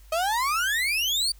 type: exponential sweep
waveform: 35% pulse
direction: up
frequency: 622.3 to 4699 Hz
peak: -21 dBFS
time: 0.12-1.32 s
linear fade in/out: 5 ms
effects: added 50 Hz sine -47 dBFS peak until 1.39 s + white hiss -59 dBFS RMS until 1.39 s